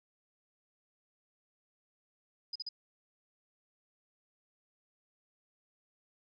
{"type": "tone bursts", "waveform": "sine", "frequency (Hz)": 4978, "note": "D#8", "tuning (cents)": 0, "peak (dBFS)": -36, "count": 3, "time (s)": [2.53, 2.69], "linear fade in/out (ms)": 5, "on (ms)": 26, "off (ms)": 41, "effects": []}